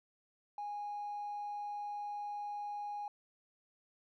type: tone with hard clipping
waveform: sine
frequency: 825 Hz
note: G#5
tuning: 12 cents flat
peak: -39 dBFS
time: 0.58-3.08 s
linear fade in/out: 2 ms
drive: 1 dB
effects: none